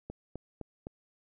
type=click train; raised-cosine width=2 ms; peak=-26 dBFS; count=4; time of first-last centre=0.1-0.869 s; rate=3.9 Hz; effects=none